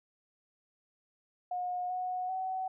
sine tone with pitch steps, 721 / 733 / 753 Hz, F#5 / F#5 / F#5, -45 / -16 / +30 cents, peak -32 dBFS, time 1.51-2.68 s, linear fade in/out 5 ms, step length 390 ms, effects none

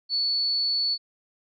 sine tone, 4440 Hz, C#8, 2 cents sharp, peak -22 dBFS, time 0.09-0.98 s, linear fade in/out 50 ms, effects none

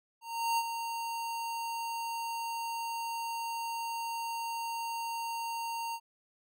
square tone with ADSR envelope, 923 Hz, A#5, 17 cents flat, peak -27 dBFS, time 0.21-6 s, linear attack 370 ms, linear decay 45 ms, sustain -8 dB, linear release 60 ms, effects none

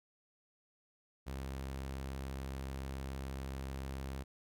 sawtooth tone with vibrato, 67 Hz, C2, 42 cents sharp, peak -36 dBFS, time 1.26-4.24 s, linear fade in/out 20 ms, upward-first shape triangle, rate 19 Hz, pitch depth 33 cents each way, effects none

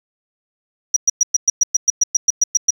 sine tone bursts, 5790 Hz, F#8, 38 cents flat, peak -8 dBFS, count 14, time 0.94-2.706 s, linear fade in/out 5 ms, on 24 ms, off 110 ms, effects tanh soft clip ceiling -4 dBFS + 7-bit

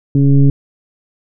sine tone with frequency modulation, 139.1 Hz, C#3, 6 cents sharp, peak -6 dBFS, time 0.15-0.5 s, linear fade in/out 2 ms, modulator 140 Hz, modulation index 1, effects none

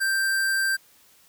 square tone, 1572 Hz, G6, 4 cents sharp, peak -22 dBFS, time 0-0.77 s, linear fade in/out 20 ms, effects white hiss -57 dBFS RMS until 1.28 s

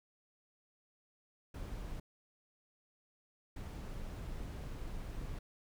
brown noise bursts at uneven times, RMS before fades -43 dBFS, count 2, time 1.54-2 / 3.56-5.39 s, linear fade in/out 5 ms, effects none

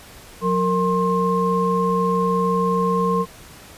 sine tone cluster, 181.2 / 460.8 / 1062 Hz, F#3 / A#4 / C6, -36 / -20 / +25 cents, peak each -21 dBFS, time 0.41-3.26 s, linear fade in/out 50 ms, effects pink hiss -43 dBFS RMS until 3.77 s + resampled to 32000 Hz

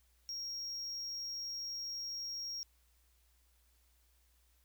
triangle tone, 5588 Hz, F8, in tune, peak -38 dBFS, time 0.29-2.63 s, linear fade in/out 0 ms, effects added 60 Hz sine -69 dBFS peak until 4.64 s + white hiss -74 dBFS RMS until 4.64 s

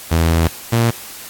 sawtooth tone pair in turn, 82.41 / 116.4 Hz, E2 / A#2, 0 / -2 cents, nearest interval tritone, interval 598 cents, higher second, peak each -8 dBFS, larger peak neither, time 0.11-0.48 / 0.72-0.91 s, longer first, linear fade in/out 10 ms, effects white hiss -34 dBFS RMS until 1.29 s + AAC 64 kbps

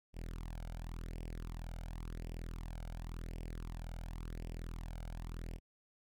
sawtooth tone with flanger, 41.34 Hz, E1, 6 cents sharp, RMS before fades -44 dBFS, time 0.13-5.6 s, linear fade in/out 50 ms, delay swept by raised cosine 0.37 to 1.37 ms, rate 0.92 Hz, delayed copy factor +0.7, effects none

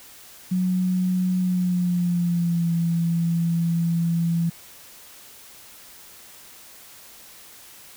sine tone with pitch glide, 183.4 to 168.18 Hz, F#3 to E3, -15 to +35 cents, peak -19 dBFS, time 0.51-4.5 s, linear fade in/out 10 ms, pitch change -150 cents, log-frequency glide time 1.39-2.72 s, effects white hiss -46 dBFS RMS until 7.96 s

